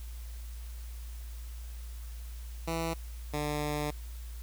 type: tone pair in turn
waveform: 10% pulse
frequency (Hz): 164.81 / 148.59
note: E3 / D3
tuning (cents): 0 / +21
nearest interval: major second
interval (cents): 179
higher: first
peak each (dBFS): -23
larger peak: neither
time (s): 2.67-2.94 / 3.33-3.91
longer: second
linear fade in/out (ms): 10
effects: added 58 Hz sine -39 dBFS peak until 4.42 s + white hiss -55 dBFS RMS until 4.42 s